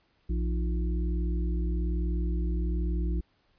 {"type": "harmonic tone with a mistuned harmonic", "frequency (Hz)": 58.27, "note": "A#1", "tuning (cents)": 0, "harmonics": [1, 3, 5, 6], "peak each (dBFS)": [-26, -36, -40, -41], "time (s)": [0.29, 3.21], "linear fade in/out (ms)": 10, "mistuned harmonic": 5, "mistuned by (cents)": 99, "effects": ["pink hiss -69 dBFS RMS until 3.58 s", "resampled to 11025 Hz"]}